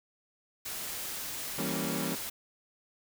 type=noise; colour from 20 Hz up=white; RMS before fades=-38 dBFS; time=0.65-2.3 s; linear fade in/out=10 ms
type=chord; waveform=30% pulse; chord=E diminished seventh; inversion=none; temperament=equal; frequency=164.81 / 196 / 233.1 / 277.2 Hz; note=E3 / G3 / Bb3 / Db4; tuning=0 / 0 / 0 / 0 cents; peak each=-35 dBFS; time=1.58-2.15 s; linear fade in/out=5 ms
effects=none